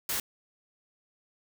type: noise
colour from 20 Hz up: white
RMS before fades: -31 dBFS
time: 0.09-0.2 s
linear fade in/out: 2 ms
effects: none